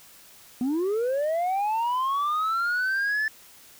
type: linear sweep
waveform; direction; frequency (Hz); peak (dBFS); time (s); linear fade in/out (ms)
sine; up; 237.8 to 1760; -20; 0.61-3.28; 2
effects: tanh soft clip ceiling -22 dBFS + white hiss -51 dBFS RMS until 3.79 s